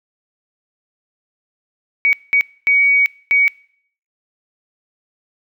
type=tone bursts at uneven times; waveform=sine; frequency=2252 Hz; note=C#7; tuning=27 cents sharp; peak=-10 dBFS; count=4; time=2.05-2.13 / 2.33-2.41 / 2.67-3.06 / 3.31-3.48 s; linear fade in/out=0 ms; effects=noise-tail reverb RT60 0.6 s tail -24 dB re dry